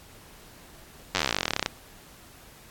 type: slowing click train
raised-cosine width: 0.2 ms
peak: -6 dBFS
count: 27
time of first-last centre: 1.15-1.661 s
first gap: 10 ms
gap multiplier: 1.05
effects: pink hiss -51 dBFS RMS until 2.7 s + AAC 64 kbps